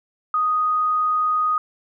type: tone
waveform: sine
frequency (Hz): 1244.5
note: D#6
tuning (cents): 0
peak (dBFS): -17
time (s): 0.34-1.58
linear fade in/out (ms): 2
effects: none